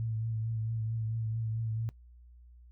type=tone with vibrato; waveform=sine; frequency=112 Hz; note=A2; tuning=31 cents sharp; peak=-31 dBFS; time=0-1.89 s; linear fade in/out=0 ms; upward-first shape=triangle; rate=4.5 Hz; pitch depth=37 cents each way; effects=noise-tail reverb RT60 0.1 s tail -19 dB re dry + added 60 Hz sine -52 dBFS peak until 2.71 s